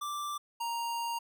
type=tone pair in turn; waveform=square; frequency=1174.7 / 934 Hz; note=D6 / A#5; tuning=0 / +3 cents; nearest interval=major third; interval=397 cents; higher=first; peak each=-35 / -33 dBFS; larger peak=second; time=0.01-0.38 / 0.6-1.19 s; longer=second; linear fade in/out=10 ms; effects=none